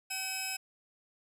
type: tone pair together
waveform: 15% pulse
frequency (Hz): 764.5 / 2568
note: G5 / E7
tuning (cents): -44 / -46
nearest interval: octave + major sixth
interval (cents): 2098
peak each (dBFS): -35 / -28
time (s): 0.1-0.57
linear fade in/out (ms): 10
effects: none